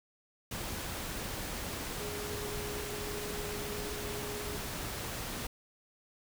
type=tone in noise; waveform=sine; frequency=415.3 Hz; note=G#4; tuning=in tune; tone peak=-41 dBFS; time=2-4.57 s; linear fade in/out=5 ms; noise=pink; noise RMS=-39 dBFS; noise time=0.51-5.47 s; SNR=-5 dB; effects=none